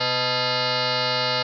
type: tone with frequency modulation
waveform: sine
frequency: 1747 Hz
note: A6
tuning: 13 cents flat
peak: -20 dBFS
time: 0-1.43 s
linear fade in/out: 10 ms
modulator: 375 Hz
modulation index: 8
effects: none